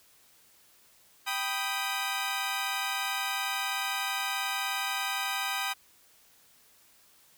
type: chord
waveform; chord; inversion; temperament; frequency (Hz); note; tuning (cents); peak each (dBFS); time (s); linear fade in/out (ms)
15% pulse; G augmented; none; equal; 784 / 987.8 / 1244.5; G5 / B5 / D#6; 0 / 0 / 0; -27 / -29 / -28; 1.26-5.74; 20
effects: white hiss -61 dBFS RMS until 7.37 s